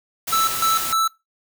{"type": "noise", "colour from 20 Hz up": "white", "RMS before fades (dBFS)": -26, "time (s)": [0.27, 0.93], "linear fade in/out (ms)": 10}
{"type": "tone with tremolo", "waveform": "square", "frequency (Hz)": 1318.5, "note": "E6", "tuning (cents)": 0, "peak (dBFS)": -17, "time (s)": [0.32, 1.08], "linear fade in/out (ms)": 10, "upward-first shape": "square", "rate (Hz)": 3.3, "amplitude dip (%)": 75}
{"effects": ["noise-tail reverb RT60 0.2 s tail -20 dB re dry"]}